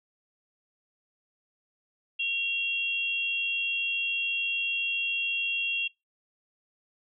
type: tone pair together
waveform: sine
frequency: 2747 / 3267 Hz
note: F7 / G#7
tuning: -29 / -29 cents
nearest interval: minor third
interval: 300 cents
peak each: -27 / -33 dBFS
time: 2.19-5.88 s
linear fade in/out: 10 ms
effects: noise-tail reverb RT60 0.2 s tail -23 dB re dry